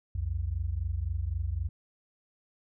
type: tone pair together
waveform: sine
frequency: 63.2 / 87.06 Hz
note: B1 / F2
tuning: +41 / -5 cents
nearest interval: tritone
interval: 554 cents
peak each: -32 / -31 dBFS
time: 0.15-1.69 s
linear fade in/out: 5 ms
effects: none